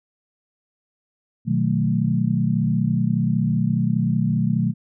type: chord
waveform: sine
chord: B dominant seventh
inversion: none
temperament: equal with one note detuned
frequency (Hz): 123.47 / 154.85 / 185 / 220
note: B2 / D#3 / F#3 / A3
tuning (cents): 0 / -8 / 0 / 0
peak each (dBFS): -23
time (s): 1.45-4.74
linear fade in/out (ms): 50
effects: none